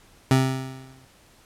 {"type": "tone with exponential decay", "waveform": "25% pulse", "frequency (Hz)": 131.7, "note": "C3", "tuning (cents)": 12, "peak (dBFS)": -10, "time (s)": [0.31, 1.05], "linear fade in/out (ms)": 2, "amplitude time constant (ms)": 160, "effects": ["pink hiss -55 dBFS RMS until 1.45 s", "low-pass 12000 Hz 12 dB/octave"]}